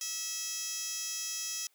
15% pulse tone with high-pass filter, 650 Hz, E5, 24 cents flat, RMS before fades -37 dBFS, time 0.01-1.67 s, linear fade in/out 2 ms, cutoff 4900 Hz, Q 2.8, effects white hiss -70 dBFS RMS until 1.74 s + high-pass 400 Hz 12 dB/octave

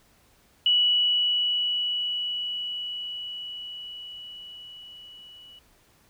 sine tone with level ramp, 2942 Hz, F#7, 11 cents flat, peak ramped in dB -17 to -46 dBFS, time 0.66-5.59 s, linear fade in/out 2 ms, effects pink hiss -61 dBFS RMS until 6.09 s

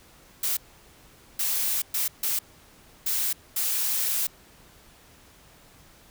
blue noise bursts at uneven times, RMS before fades -26 dBFS, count 6, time 0.43-0.57 / 1.39-1.82 / 1.94-2.08 / 2.23-2.39 / 3.06-3.33 / 3.56-4.27 s, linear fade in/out 5 ms, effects pink hiss -54 dBFS RMS until 6.1 s

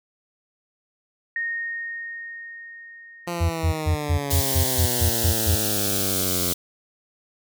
sine tone with exponential decay, 1853 Hz, A#6, 11 cents flat, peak -23 dBFS, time 1.36-5.04 s, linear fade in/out 2 ms, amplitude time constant 800 ms
10% pulse exponential sweep, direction down, 174.61 to 87.31 Hz, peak -18 dBFS, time 3.27-6.53 s, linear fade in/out 5 ms
sine tone bursts, 84.8 Hz, E2, 50 cents sharp, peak -17 dBFS, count 10, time 3.4-5.56 s, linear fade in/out 20 ms, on 99 ms, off 130 ms
white high-pass noise, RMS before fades -25 dBFS, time 4.3-6.54 s, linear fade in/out 10 ms, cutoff 3000 Hz, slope 48 dB/octave
effects none

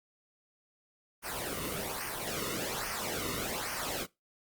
pink noise with flanger, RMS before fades -36 dBFS, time 1.22-4.07 s, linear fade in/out 50 ms, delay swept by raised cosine 0.26 to 1.26 ms, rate 1.2 Hz, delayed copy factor -0.75, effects noise-tail reverb RT60 0.2 s tail -20 dB re dry + Opus 32 kbps

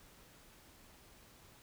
silence, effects pink hiss -61 dBFS RMS until 1.62 s

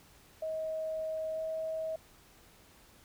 sine tone with pitch glide, 634 to 639.1 Hz, D#5 to D#5, +32 to +46 cents, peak -33 dBFS, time 0.42-1.96 s, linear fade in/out 5 ms, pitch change +14 cents, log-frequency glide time 1.33-1.4 s, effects pink hiss -60 dBFS RMS until 3.04 s

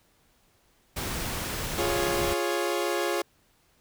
pink noise, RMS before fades -32 dBFS, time 0.96-2.34 s, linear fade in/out 10 ms
sawtooth chord, Db major, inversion first, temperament equal, 349.2 / 415.3 / 554.4 Hz, F4 / Ab4 / Db5, 0 / 0 / 0 cents, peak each -25 / -27 / -27 dBFS, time 1.78-3.22 s, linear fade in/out 5 ms
effects pink hiss -65 dBFS RMS until 3.8 s

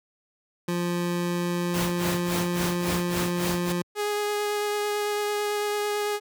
25% pulse tone with pitch glide, 174.61 to 175.72 Hz, F3 to F3, 0 to +11 cents, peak -21 dBFS, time 0.68-3.82 s, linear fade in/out 5 ms, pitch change +11 cents, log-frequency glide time 1.08-2.98 s
pink noise with tremolo, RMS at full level -28 dBFS, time 1.74-3.72 s, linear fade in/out 0 ms, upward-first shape sine, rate 3.6 Hz, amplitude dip 95%
sawtooth tone with vibrato, 415.3 Hz, G#4, in tune, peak -21 dBFS, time 3.95-6.2 s, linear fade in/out 50 ms, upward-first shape sine, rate 9 Hz, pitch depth 9 cents each way
effects high-pass 80 Hz 12 dB/octave

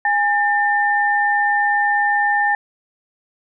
sine tone pair together, 822.6 / 1794 Hz, G#5 / A6, -17 / +33 cents, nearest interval octave + minor second, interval 1350 cents, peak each -17 dBFS, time 0.05-2.55 s, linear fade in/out 2 ms, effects none

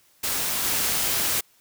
white noise with level steps, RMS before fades -26 / -24 dBFS, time 0.23-1.41 s, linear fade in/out 10 ms, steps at 0.63 s, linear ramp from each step 20 ms, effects white hiss -60 dBFS RMS until 1.6 s

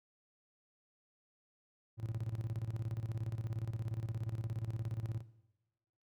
triangle tone with tremolo, 111.8 Hz, A2, 28 cents sharp, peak -32 dBFS, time 1.97-5.23 s, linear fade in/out 50 ms, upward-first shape square, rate 17 Hz, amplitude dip 75%, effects noise-tail reverb RT60 1.0 s tail -17 dB re dry + high-pass 60 Hz 12 dB/octave

